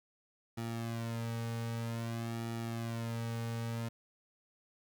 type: tone with flanger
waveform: sawtooth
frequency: 115.5 Hz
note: A#2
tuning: 16 cents flat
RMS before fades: -38 dBFS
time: 0.57-3.89 s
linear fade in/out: 10 ms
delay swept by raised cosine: 1.9 to 3 ms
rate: 0.52 Hz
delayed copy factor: -0.9
effects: 10-bit